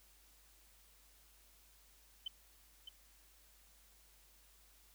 sine tone with echo, 3070 Hz, G7, 37 cents flat, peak -38 dBFS, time 2.26-2.28 s, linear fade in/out 5 ms, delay 610 ms, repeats 1, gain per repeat -8 dB, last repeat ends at 2.89 s, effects added 50 Hz sine -68 dBFS peak until 4.94 s + white hiss -67 dBFS RMS until 4.94 s

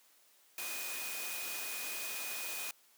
sine tone in noise, 2482 Hz, D#7, 5 cents flat, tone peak -44 dBFS, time 0.58-2.71 s, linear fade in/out 2 ms, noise white, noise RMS -41 dBFS, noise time 0.58-2.71 s, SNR -6 dB, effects white hiss -66 dBFS RMS until 2.97 s + high-pass 300 Hz 12 dB/octave

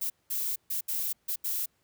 violet noise bursts at uneven times, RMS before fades -31 dBFS, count 6, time 0.01-0.1 / 0.3-0.56 / 0.7-0.81 / 0.88-1.13 / 1.28-1.36 / 1.44-1.66 s, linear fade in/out 10 ms, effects pink hiss -72 dBFS RMS until 1.83 s + high-pass 60 Hz 12 dB/octave

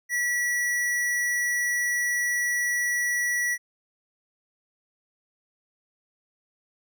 square tone, 1942 Hz, B6, 30 cents flat, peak -24 dBFS, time 0.09-3.58 s, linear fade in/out 50 ms, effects none

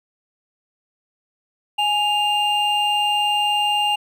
triangle tone pair together, 831.8 / 2800 Hz, G#5 / F7, +2 / +4 cents, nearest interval octave + major sixth, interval 2102 cents, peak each -18 dBFS, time 1.78-3.96 s, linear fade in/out 10 ms, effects none

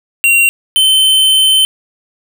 square tone pair in turn, 2753 / 3077 Hz, F7 / G7, -25 / -33 cents, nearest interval major second, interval 192 cents, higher second, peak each -7 dBFS, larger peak neither, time 0.24-0.49 / 0.76-1.65 s, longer second, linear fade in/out 0 ms, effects none

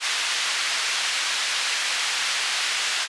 pink band-pass noise, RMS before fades -25 dBFS, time 0-3.08 s, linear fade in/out 50 ms, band 1800 to 5800 Hz, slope 12 dB/octave, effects resampled to 24000 Hz

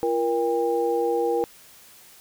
sine tone cluster, 341.9 / 473.1 / 803 Hz, F4 / A#4 / G5, -37 / +26 / +41 cents, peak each -27 / -22 / -28 dBFS, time 0.03-1.44 s, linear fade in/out 0 ms, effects white hiss -50 dBFS RMS until 2.2 s

